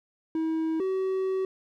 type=tone pair in turn; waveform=triangle; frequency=321.1 / 379.4 Hz; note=E4 / F#4; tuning=-45 / +43 cents; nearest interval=minor third; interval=288 cents; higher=second; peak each=-23 dBFS; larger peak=neither; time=0.35-0.8 / 0.8-1.45 s; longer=second; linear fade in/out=2 ms; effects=none